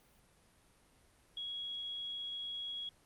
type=tone; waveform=sine; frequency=3322 Hz; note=G#7; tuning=in tune; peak=-39 dBFS; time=1.37-2.89 s; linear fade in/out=2 ms; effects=pink hiss -67 dBFS RMS until 3.05 s + Opus 32 kbps